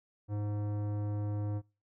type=tone with tanh clipping; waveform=sine; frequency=103.83 Hz; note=G#2; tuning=in tune; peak=-34 dBFS; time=0.28-1.62 s; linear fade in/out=50 ms; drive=16 dB; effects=noise-tail reverb RT60 0.3 s tail -25 dB re dry